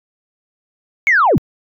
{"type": "linear sweep", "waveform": "sine", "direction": "down", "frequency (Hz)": [2259, 83.4], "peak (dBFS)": -8, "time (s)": [1.07, 1.38], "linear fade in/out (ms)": 0, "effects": ["tanh soft clip ceiling -4 dBFS"]}